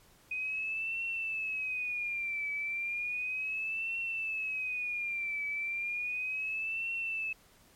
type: tone with vibrato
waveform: sine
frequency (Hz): 2496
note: D#7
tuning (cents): +5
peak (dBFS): -32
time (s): 0.31-7.33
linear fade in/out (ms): 5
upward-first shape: triangle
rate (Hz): 0.34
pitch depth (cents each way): 150
effects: pink hiss -62 dBFS RMS until 7.75 s + MP3 64 kbps